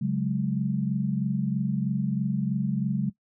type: chord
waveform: sine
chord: C# suspended fourth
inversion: none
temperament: just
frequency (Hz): 138.59 / 184.79 / 207.9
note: C#3 / F#3 / G#3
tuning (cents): 0 / -2 / +2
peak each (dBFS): -28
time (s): 0.01-3.1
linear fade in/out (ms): 10
effects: noise-tail reverb RT60 0.1 s tail -19 dB re dry